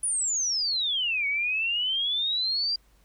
sine exponential two-way sweep, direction down then up, 9956 to 2217 to 4810 Hz, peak -24 dBFS, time 0.03-2.76 s, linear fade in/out 5 ms, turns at 1.27 s, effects added 50 Hz sine -59 dBFS peak until 3.04 s + pink hiss -65 dBFS RMS until 3.04 s

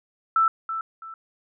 sine tone with echo, 1325 Hz, E6, 9 cents sharp, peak -16 dBFS, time 0.36-0.48 s, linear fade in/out 2 ms, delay 330 ms, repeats 2, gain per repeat -10 dB, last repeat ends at 1.14 s, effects none

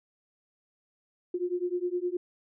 sine beating tone pair, 351.6 / 361.3 Hz, F4 / F#4, +12 / -41 cents, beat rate 9.7 Hz, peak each -31 dBFS, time 1.34-2.17 s, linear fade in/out 5 ms, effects none

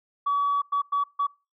sine tone bursts at uneven times, 1138 Hz, C#6, 45 cents sharp, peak -20 dBFS, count 4, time 0.26-0.62 / 0.72-0.82 / 0.92-1.04 / 1.19-1.27 s, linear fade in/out 10 ms, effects noise-tail reverb RT60 0.3 s tail -23 dB re dry + tanh soft clip ceiling -17 dBFS

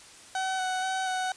30% pulse tone with vibrato, 751 Hz, F#5, 26 cents sharp, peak -25 dBFS, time 0.35-1.32 s, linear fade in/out 2 ms, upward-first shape square, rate 2.1 Hz, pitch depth 15 cents each way, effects white hiss -50 dBFS RMS until 1.36 s + resampled to 22050 Hz

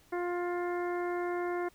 harmonic tone, 352.3 Hz, F4, 15 cents sharp, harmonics 1 / 2 / 3 / 4 / 5 / 6, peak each -32 / -38 / -42 / -44 / -46 / -48 dBFS, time 0.12-1.69 s, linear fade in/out 10 ms, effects pink hiss -63 dBFS RMS until 1.74 s

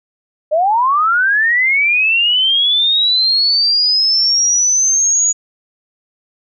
sine linear sweep, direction up, 587.3 to 6840 Hz, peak -10 dBFS, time 0.51-5.33 s, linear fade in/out 20 ms, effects none

